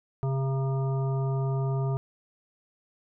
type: harmonic tone with a mistuned harmonic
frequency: 134.2 Hz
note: C3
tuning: 44 cents sharp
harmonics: 1 / 3 / 5 / 7 / 9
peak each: -25 / -35 / -39 / -42 / -44 dBFS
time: 0.23-1.97 s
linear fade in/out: 0 ms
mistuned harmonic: 5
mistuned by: +15 cents
effects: none